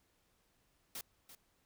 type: noise with echo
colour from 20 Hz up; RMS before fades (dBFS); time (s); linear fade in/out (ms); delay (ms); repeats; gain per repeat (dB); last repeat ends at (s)
white; -44; 0.95-1.01; 2; 340; 1; -12; 1.35
effects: pink hiss -75 dBFS RMS until 1.65 s